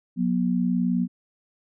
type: tone pair together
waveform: sine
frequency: 181.8 / 241.3 Hz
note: F#3 / B3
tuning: -30 / -40 cents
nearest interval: perfect fourth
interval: 490 cents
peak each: -23 dBFS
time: 0.16-1.08 s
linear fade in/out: 50 ms
effects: none